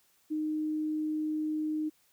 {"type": "tone", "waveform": "sine", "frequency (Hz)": 308.3, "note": "D#4", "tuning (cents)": -16, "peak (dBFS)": -29, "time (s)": [0.3, 1.9], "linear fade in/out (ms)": 20, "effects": ["white hiss -68 dBFS RMS until 2.12 s"]}